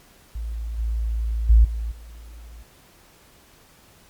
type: tone with level steps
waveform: sine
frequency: 56 Hz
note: A1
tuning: 31 cents sharp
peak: -26 / -21 / -9 / -24 / -38 dBFS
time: 0.35-2.63 s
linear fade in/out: 5 ms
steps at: 0.78 / 1.49 / 1.64 / 1.91 s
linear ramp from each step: 10 ms
effects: pink hiss -53 dBFS RMS until 4.09 s + MP3 96 kbps